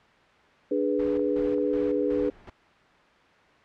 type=chord; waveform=sine; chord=G# diminished; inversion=second; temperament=equal; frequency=293.7 / 415.3 / 493.9 Hz; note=D4 / G#4 / B4; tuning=0 / 0 / 0 cents; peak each=-27 dBFS; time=0.71-2.3 s; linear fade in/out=5 ms
type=noise with tremolo; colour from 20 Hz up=pink; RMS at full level=-41 dBFS; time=0.99-2.5 s; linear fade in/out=5 ms; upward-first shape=square; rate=2.7 Hz; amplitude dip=75%
type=clicks; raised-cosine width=1 ms; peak=-30 dBFS; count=2; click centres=1.194 / 1.582 s
effects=white hiss -56 dBFS RMS until 3.64 s + low-pass 2000 Hz 12 dB/octave